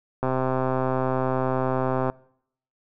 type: click train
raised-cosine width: 1 ms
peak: -11 dBFS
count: 244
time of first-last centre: 0.23-2.099 s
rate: 130 Hz
effects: noise-tail reverb RT60 0.7 s tail -24 dB re dry